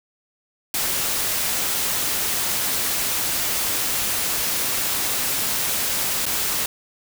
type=noise with dropouts; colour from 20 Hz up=white; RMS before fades=-23 dBFS; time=0.74-6.66 s; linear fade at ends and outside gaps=2 ms; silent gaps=6.256-6.263 s; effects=none